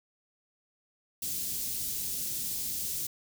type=band-stop noise; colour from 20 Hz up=white; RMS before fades=-34 dBFS; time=1.22-3.07 s; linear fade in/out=5 ms; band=250 to 4900 Hz; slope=12 dB/octave; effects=none